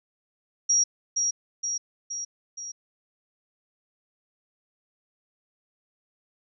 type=tone with echo; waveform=sine; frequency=5680 Hz; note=F8; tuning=28 cents sharp; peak=-18 dBFS; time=0.69-0.84 s; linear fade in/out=10 ms; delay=470 ms; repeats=4; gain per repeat=-4 dB; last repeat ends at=2.72 s; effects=none